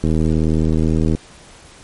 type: click train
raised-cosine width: 3 ms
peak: -5 dBFS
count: 89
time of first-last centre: 0.04-1.15 s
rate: 79.3 Hz
effects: pink hiss -43 dBFS RMS until 1.83 s + MP3 48 kbps